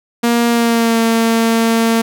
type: tone with pitch glide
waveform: sawtooth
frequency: 235.7 to 227.7 Hz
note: A#3 to A#3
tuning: +19 to -40 cents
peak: -7 dBFS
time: 0.23-2.02 s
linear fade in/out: 10 ms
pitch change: -59 cents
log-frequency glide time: 0.49-0.99 s
effects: none

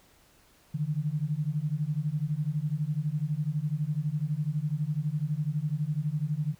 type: beating tone pair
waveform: sine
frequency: 144.7 / 156.7 Hz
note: D3 / D#3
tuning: -25 / +13 cents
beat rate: 12 Hz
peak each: -30 dBFS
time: 0.74-6.55 s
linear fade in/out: 10 ms
effects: pink hiss -61 dBFS RMS until 6.59 s

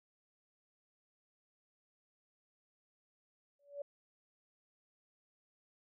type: tone with exponential growth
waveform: sine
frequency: 571 Hz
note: D5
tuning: 49 cents flat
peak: -36 dBFS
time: 3.59-3.82 s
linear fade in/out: 5 ms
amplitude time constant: 48 ms
effects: none

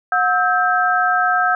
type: tone cluster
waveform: sine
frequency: 726 / 1296 / 1576 Hz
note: F#5 / E6 / G6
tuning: -33 / -30 / +9 cents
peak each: -18 dBFS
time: 0.12-1.55 s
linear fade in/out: 2 ms
effects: none

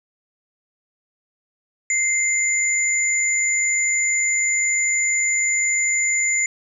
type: tone pair together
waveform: sine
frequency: 2087 / 7006 Hz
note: C7 / A8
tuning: -5 / -8 cents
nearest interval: octave + major sixth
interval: 2097 cents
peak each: -20 dBFS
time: 1.9-6.46 s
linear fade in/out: 2 ms
effects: none

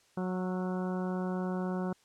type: harmonic tone with a mistuned harmonic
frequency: 183.6 Hz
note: F#3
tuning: 13 cents flat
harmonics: 1 / 2 / 3 / 4 / 5 / 6 / 7 / 8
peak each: -32 / -38 / -42 / -44 / -46 / -48 / -49 / -50 dBFS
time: 0.17-1.93 s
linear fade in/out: 5 ms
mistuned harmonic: 7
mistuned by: +45 cents
effects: white hiss -66 dBFS RMS until 2.04 s + low-pass 8000 Hz 12 dB/octave

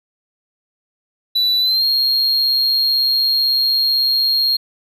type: tone with pitch glide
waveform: triangle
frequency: 3962 to 4246 Hz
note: B7 to C8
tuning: +5 to +25 cents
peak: -12 dBFS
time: 1.35-4.57 s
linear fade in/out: 10 ms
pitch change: +120 cents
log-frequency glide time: 1.6-1.85 s
effects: none

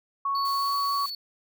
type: tone with pitch glide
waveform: sine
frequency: 1108.7 to 1124.2 Hz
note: C#6 to C#6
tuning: 0 to +24 cents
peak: -24 dBFS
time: 0.25-1.06 s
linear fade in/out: 5 ms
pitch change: +24 cents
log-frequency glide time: 0.57-0.75 s
type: tone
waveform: triangle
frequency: 4447 Hz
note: C#8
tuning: 5 cents sharp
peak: -31 dBFS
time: 0.35-1.15 s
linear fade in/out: 2 ms
type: noise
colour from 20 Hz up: blue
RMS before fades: -42 dBFS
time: 0.45-1.1 s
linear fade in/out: 2 ms
effects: none

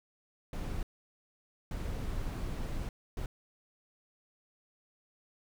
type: noise bursts at uneven times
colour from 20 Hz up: brown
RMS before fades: -36 dBFS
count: 3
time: 0.53-0.83 / 1.71-2.89 / 3.17-3.26 s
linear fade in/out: 2 ms
effects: none

